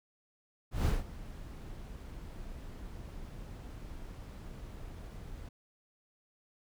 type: noise with ADSR envelope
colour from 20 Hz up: brown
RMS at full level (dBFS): -27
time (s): 0.71-5.49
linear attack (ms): 150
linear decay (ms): 170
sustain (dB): -18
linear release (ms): 7
effects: none